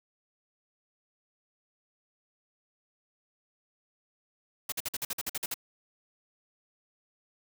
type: noise bursts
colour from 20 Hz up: white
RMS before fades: -33 dBFS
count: 11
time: 4.69-5.542 s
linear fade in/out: 5 ms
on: 32 ms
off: 50 ms
effects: none